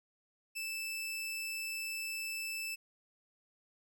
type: tone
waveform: sawtooth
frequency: 2637 Hz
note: E7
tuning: in tune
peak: -34 dBFS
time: 0.55-2.76 s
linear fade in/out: 20 ms
effects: none